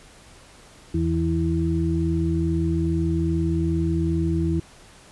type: harmonic tone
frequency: 82.41 Hz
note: E2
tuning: in tune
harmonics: 1 / 2 / 4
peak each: -24 / -24 / -24 dBFS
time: 0.94-4.6 s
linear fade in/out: 5 ms
effects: pink hiss -49 dBFS RMS until 5.11 s + resampled to 24000 Hz